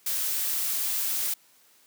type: noise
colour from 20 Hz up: blue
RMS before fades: -28 dBFS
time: 0.06-1.34 s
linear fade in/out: 5 ms
effects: white hiss -60 dBFS RMS until 1.86 s + high-pass 150 Hz 12 dB/octave